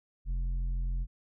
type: tone with tanh clipping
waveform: triangle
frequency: 43.67 Hz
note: F1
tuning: 1 cent sharp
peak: -30 dBFS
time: 0.25-1.07 s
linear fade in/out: 50 ms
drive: 11 dB
effects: none